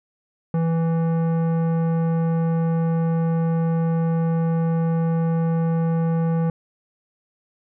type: tone with tanh clipping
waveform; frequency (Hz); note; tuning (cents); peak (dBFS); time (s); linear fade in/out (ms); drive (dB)
triangle; 164.81; E3; 0; -20; 0.54-6.5; 2; 18
effects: none